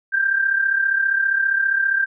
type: tone pair together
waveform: sine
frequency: 1577 / 1612 Hz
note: G6 / G6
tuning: +10 / +48 cents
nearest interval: unison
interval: 38 cents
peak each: -17 / -23 dBFS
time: 0.12-2.06 s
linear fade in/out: 20 ms
effects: none